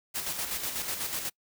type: noise with tremolo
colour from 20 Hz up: white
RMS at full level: -32 dBFS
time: 0.14-1.3 s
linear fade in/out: 20 ms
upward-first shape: square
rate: 8.1 Hz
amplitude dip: 45%
effects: noise-tail reverb RT60 0.1 s tail -26 dB re dry